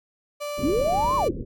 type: tone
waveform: 35% pulse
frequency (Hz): 586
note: D5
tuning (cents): -4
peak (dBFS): -27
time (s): 0.4-1.29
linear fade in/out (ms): 20
type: low-pass noise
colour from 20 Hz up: pink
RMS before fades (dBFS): -32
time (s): 0.57-1.45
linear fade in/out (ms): 20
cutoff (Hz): 520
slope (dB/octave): 96
type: linear two-way sweep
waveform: sine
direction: up then down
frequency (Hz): 239.7 to 1108.7 to 274.8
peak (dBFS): -20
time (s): 0.63-1.31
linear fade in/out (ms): 5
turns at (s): 1.16
effects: none